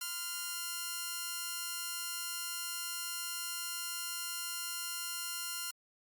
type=tone pair together; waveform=5% pulse; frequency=1023.6 / 1400 Hz; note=C6 / F6; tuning=-38 / +4 cents; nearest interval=perfect fourth; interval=542 cents; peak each=-34 / -26 dBFS; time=0.01-5.71 s; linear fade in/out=5 ms; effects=Opus 48 kbps